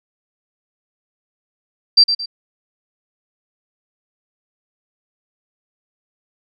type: tone with echo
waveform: sine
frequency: 4699 Hz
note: D8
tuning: in tune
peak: -5 dBFS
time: 1.97-2.04 s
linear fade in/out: 10 ms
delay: 110 ms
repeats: 2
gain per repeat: -9 dB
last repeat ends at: 2.26 s
effects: none